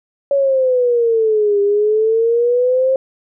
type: exponential two-way sweep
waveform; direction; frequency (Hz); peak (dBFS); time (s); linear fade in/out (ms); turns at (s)
sine; down then up; 564 to 401.6 to 533; -11; 0.31-2.96; 2; 1.61
effects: none

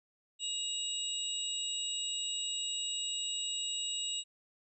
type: tone cluster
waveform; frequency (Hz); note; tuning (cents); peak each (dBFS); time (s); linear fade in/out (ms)
sine; 2849 / 3801 / 7780; F7 / A#7 / B8; +34 / +33 / -27; -38 / -39 / -38; 0.39-4.24; 50
effects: none

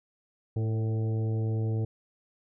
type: harmonic tone with a mistuned harmonic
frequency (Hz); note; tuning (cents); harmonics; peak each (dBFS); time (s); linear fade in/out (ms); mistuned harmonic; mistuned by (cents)
110; A2; 0; 1 / 2 / 3 / 4 / 5 / 6 / 7; -26 / -40 / -39 / -39 / -49 / -53 / -51; 0.56-1.85; 5; 4; +26
effects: none

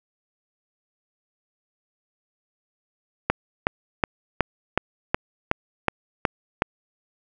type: click train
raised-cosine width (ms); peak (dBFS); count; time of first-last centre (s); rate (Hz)
0.5; -3; 10; 3.3-6.621; 2.71
effects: none

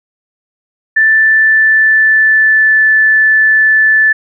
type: tone with pitch glide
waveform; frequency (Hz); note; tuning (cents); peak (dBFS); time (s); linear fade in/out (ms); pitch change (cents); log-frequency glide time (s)
sine; 1764 to 1748.8; A6 to A6; +4 to -11; -5; 0.96-4.13; 10; -15; 1.13-2.87
effects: none

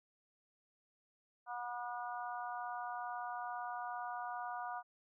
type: harmonic tone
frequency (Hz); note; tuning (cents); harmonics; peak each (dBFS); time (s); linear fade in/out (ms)
242.3; B3; -33; 3 / 4 / 5 / 6; -43 / -45 / -47 / -49; 1.46-4.83; 50
effects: none

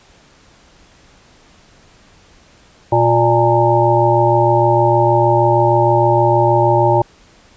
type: harmonic tone with a mistuned harmonic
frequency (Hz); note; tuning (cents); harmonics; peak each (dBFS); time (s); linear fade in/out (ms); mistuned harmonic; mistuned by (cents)
118.1; A#2; +23; 1 / 3 / 5 / 7 / 8; -16 / -16 / -16 / -16 / -16; 2.92-7.02; 5; 8; -59
effects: pink hiss -48 dBFS RMS until 7.56 s + resampled to 16000 Hz

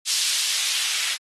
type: noise with band-pass filter sweep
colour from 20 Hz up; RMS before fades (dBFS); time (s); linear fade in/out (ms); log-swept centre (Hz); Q
blue; -24; 0.05-1.18; 50; 4200 to 2500; 1.1
effects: low-pass 11000 Hz 12 dB/octave + AAC 32 kbps

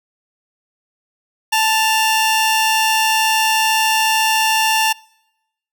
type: tone pair together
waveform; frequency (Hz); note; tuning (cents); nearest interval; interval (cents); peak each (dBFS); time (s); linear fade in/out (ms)
sawtooth; 880.1 / 2794; A5 / F7; 0 / 0; octave + minor sixth; 2000; -11 / -15; 1.52-4.93; 10
effects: noise-tail reverb RT60 0.9 s tail -26 dB re dry

